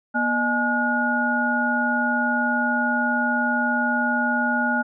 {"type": "tone cluster", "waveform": "sine", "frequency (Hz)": [241.6, 610, 845, 1443], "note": ["B3", "D#5", "G#5", "F#6"], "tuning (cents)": [-38, -34, 30, -44], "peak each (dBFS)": [-24, -30, -26, -22], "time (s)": [0.14, 4.83], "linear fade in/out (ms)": 20, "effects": []}